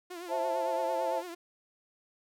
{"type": "tone with vibrato", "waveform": "sawtooth", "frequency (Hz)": 349.2, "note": "F4", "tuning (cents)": 0, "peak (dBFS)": -36, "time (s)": [0.1, 1.35], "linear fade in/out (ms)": 10, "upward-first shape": "triangle", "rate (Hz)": 8.9, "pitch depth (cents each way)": 97}
{"type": "chord", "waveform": "sine", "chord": "A minor", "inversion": "first", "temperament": "just", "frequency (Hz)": [528, 660, 880], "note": ["C5", "E5", "A5"], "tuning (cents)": [16, 2, 0], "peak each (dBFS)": -33, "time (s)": [0.28, 1.23], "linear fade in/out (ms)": 50}
{"effects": []}